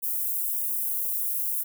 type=high-pass noise; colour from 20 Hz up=white; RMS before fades=-28 dBFS; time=0.02-1.64 s; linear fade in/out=20 ms; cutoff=11000 Hz; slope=24 dB/octave; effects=none